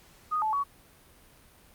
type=tone with pitch steps; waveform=sine; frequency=1238 / 868 / 1125 Hz; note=D#6 / A5 / C#6; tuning=-9 / -24 / +25 cents; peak=-25 dBFS; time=0.31-0.64 s; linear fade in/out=20 ms; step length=110 ms; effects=pink hiss -57 dBFS RMS until 1.74 s + Opus 48 kbps